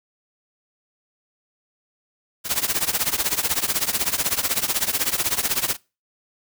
white noise with tremolo, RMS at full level -19 dBFS, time 2.44-5.77 s, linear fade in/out 50 ms, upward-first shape triangle, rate 16 Hz, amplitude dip 95%, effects noise-tail reverb RT60 0.3 s tail -24 dB re dry

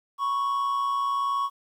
triangle tone pair together, 987.8 / 1108.8 Hz, B5 / C#6, 0 / 0 cents, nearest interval major second, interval 200 cents, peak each -32 / -22 dBFS, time 0.18-1.5 s, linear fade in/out 50 ms, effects 10-bit

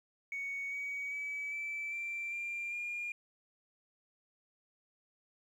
sine tone with pitch steps, 2229 / 2259 / 2289 / 2320 / 2351 / 2382 / 2414 Hz, C#7 / C#7 / D7 / D7 / D7 / D7 / D7, +9 / +32 / -45 / -22 / +1 / +24 / +47 cents, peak -35 dBFS, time 0.32-3.12 s, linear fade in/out 2 ms, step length 400 ms, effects tanh soft clip ceiling -33 dBFS + 11-bit

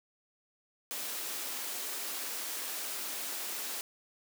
white high-pass noise, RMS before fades -38 dBFS, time 0.91-3.81 s, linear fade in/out 0 ms, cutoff 240 Hz, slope 24 dB/octave, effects none

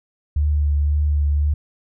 sine tone with vibrato, 73.5 Hz, D2, 2 cents sharp, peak -15 dBFS, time 0.36-1.54 s, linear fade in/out 5 ms, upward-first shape triangle, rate 1.9 Hz, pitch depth 25 cents each way, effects none

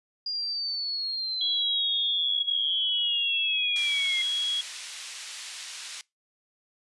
sine linear sweep, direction down, 4844 to 2093 Hz, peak -28 dBFS, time 0.26-4.22 s, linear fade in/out 5 ms
sine tone, 3322 Hz, G#7, in tune, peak -25 dBFS, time 1.41-4.61 s, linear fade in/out 2 ms
pink band-pass noise, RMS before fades -40 dBFS, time 3.76-6.01 s, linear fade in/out 0 ms, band 2600 to 8400 Hz, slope 12 dB/octave
effects noise-tail reverb RT60 0.2 s tail -23 dB re dry + resampled to 24000 Hz

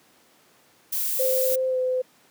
violet noise, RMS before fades -26 dBFS, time 0.92-1.56 s, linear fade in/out 10 ms
sine tone with pitch glide, 519 to 510.1 Hz, C5 to C5, -14 to -44 cents, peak -21 dBFS, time 1.19-2.02 s, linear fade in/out 10 ms, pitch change -30 cents, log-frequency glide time 1.68-1.78 s
effects pink hiss -58 dBFS RMS until 2.3 s + high-pass 200 Hz 12 dB/octave

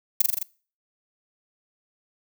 violet noise with echo, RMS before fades -17 dBFS, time 0.2-0.22 s, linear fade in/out 5 ms, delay 42 ms, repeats 5, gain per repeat -2 dB, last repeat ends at 0.43 s, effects noise-tail reverb RT60 0.4 s tail -22 dB re dry

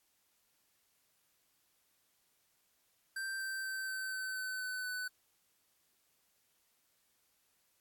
square tone with pitch steps, 1568 / 1558.1 / 1548.2 / 1538.4 / 1528.7 / 1519 / 1509.3 / 1499.8 Hz, G6 / G6 / G6 / G6 / G6 / F#6 / F#6 / F#6, 0 / -11 / -22 / -33 / -44 / +45 / +34 / +23 cents, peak -38 dBFS, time 3.16-5.08 s, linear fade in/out 5 ms, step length 240 ms, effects white hiss -75 dBFS RMS until 7.8 s + AAC 64 kbps

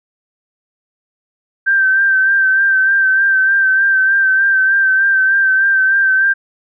sine tone with vibrato, 1562 Hz, G6, 7 cents flat, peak -9 dBFS, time 1.66-6.34 s, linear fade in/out 20 ms, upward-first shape sine, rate 3.3 Hz, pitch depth 32 cents each way, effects none

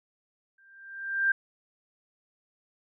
sine tone with exponential growth, 1584 Hz, G6, 18 cents sharp, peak -19 dBFS, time 0.58-1.32 s, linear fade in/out 5 ms, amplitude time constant 160 ms, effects none

